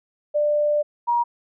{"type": "tone pair in turn", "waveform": "sine", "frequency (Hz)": [593, 950.9], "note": ["D5", "A#5"], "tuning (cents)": [17, 34], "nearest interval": "minor sixth", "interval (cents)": 817, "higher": "second", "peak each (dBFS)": -17, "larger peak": "neither", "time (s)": [[0.34, 0.83], [1.07, 1.24]], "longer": "first", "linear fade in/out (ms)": 20, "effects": []}